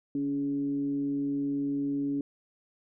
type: tone with frequency modulation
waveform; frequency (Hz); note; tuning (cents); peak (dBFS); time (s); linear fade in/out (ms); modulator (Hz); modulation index
sine; 282; C#4; +30; -27; 0.15-2.21; 2; 138; 0.33
effects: none